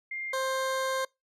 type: tone pair in turn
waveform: sine / 20% pulse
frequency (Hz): 2109 / 527.2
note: C7 / C5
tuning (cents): +13 / +13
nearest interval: 2 octaves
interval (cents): 2400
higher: first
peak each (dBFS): -33 / -23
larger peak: second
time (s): 0.11-0.33 / 0.33-1.05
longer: second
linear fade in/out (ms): 5
effects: noise-tail reverb RT60 0.2 s tail -25 dB re dry + low-pass 11000 Hz 12 dB/octave